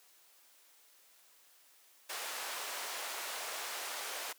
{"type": "band-pass noise", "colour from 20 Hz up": "pink", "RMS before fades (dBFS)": -41, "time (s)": [2.09, 4.33], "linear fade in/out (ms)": 10, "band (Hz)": [610, 16000], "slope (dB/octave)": 12, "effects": ["white hiss -64 dBFS RMS until 4.38 s", "high-pass 400 Hz 12 dB/octave"]}